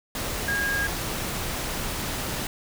sine tone in noise, 1630 Hz, G#6, 33 cents flat, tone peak -24 dBFS, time 0.48-0.87 s, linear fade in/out 2 ms, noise pink, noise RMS -30 dBFS, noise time 0.15-2.47 s, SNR +3 dB, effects none

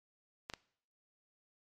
clicks, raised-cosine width 0.2 ms, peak -23 dBFS, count 2, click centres 0.499 / 0.537 s, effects noise-tail reverb RT60 0.6 s tail -21 dB re dry + MP3 64 kbps

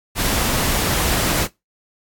pink noise, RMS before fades -19 dBFS, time 0.15-1.48 s, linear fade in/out 50 ms, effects noise-tail reverb RT60 0.2 s tail -21 dB re dry + AAC 64 kbps

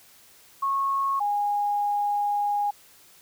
sine tone pair in turn, 1096 / 821.1 Hz, C#6 / G#5, -20 / -20 cents, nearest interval perfect fourth, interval 500 cents, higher first, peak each -22 dBFS, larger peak neither, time 0.62-1.2 / 1.2-2.71 s, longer second, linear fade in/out 10 ms, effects white hiss -54 dBFS RMS until 3.21 s

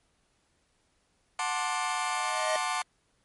sawtooth chord, D dominant seventh, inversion first, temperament just, 734.2 / 881 / 1057.2 / 1174.7 Hz, F#5 / A5 / C6 / D6, -14 / +2 / +18 / 0 cents, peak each -30 dBFS, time 1.39-2.82 s, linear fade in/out 2 ms
square tone with exponential growth, 627 Hz, D#5, 13 cents sharp, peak -26 dBFS, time 1.91-2.56 s, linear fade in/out 1 ms, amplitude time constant 140 ms
effects pink hiss -71 dBFS RMS until 3.24 s + MP3 48 kbps

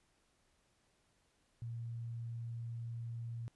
sine tone, 116.54 Hz, A#2, in tune, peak -40 dBFS, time 1.62-3.48 s, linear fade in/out 0 ms, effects pink hiss -75 dBFS RMS until 3.55 s + resampled to 24000 Hz

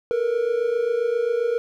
triangle tone pair together, 450.4 / 477.9 Hz, A4 / A#4, +40 / +43 cents, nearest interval minor second, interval 103 cents, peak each -23 / -19 dBFS, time 0.11-1.58 s, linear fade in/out 0 ms, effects none

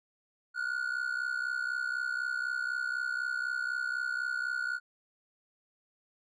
triangle ring-modulated tone, 1455 Hz, F#6, 29 cents flat, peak -26 dBFS, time 0.54-4.8 s, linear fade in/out 50 ms, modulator 32 Hz, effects resampled to 22050 Hz

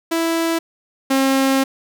sawtooth tone pair in turn, 330.3 / 268.6 Hz, E4 / C4, +4 / +46 cents, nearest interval major third, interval 358 cents, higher first, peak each -13 / -10 dBFS, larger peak second, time 0.11-0.59 / 1.1-1.64 s, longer second, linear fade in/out 10 ms, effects none

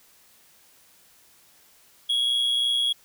triangle tone with amplitude modulation, 3322 Hz, G#7, in tune, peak -17 dBFS, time 2.09-2.93 s, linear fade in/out 10 ms, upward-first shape sine, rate 123 Hz, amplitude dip 50%, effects white hiss -57 dBFS RMS until 3.04 s

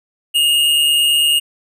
square tone with amplitude modulation, 2847 Hz, F7, 33 cents sharp, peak -10 dBFS, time 0.34-1.4 s, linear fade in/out 20 ms, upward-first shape sine, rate 149 Hz, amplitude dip 40%, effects resampled to 32000 Hz

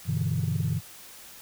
sine chord, E minor seventh, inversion first, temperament equal, 98 / 123.47 / 146.83 / 164.81 Hz, G2 / B2 / D3 / E3, 0 / 0 / 0 / 0 cents, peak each -29 dBFS, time 0.05-0.81 s, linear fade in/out 50 ms, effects tanh soft clip ceiling -18 dBFS + white hiss -47 dBFS RMS until 1.41 s

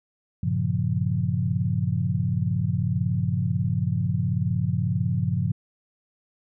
sine chord, G half-diminished seventh, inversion none, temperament equal, 98 / 116.54 / 138.59 / 174.61 Hz, G2 / Bb2 / Db3 / F3, 0 / 0 / 0 / 0 cents, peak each -27 dBFS, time 0.43-5.52 s, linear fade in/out 5 ms, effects none

